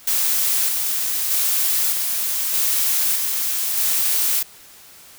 blue noise with tremolo, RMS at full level -19 dBFS, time 0.07-4.43 s, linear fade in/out 5 ms, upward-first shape square, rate 0.81 Hz, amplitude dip 30%, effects white hiss -45 dBFS RMS until 5.18 s

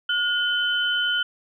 sine tone pair together, 1440 / 3051 Hz, F#6 / G7, -47 / -48 cents, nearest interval octave + minor second, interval 1299 cents, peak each -23 dBFS, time 0.09-1.23 s, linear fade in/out 5 ms, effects none

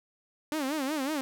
sawtooth tone with vibrato, 286.8 Hz, D4, 41 cents flat, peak -25 dBFS, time 0.52-1.21 s, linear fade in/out 0 ms, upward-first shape sine, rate 5.4 Hz, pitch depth 170 cents each way, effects none

